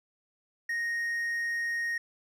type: tone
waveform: triangle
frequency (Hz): 1864.7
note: A#6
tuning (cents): 0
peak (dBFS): -27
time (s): 0.69-1.98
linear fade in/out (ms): 5
effects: none